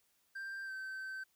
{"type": "tone with pitch glide", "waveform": "triangle", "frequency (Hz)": [1579, 1543.8], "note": ["G6", "G6"], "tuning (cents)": [12, -27], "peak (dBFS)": -39, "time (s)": [0.35, 1.24], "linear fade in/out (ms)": 10, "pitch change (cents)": -39, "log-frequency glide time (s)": [0.64, 0.72], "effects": ["white hiss -75 dBFS RMS until 1.35 s"]}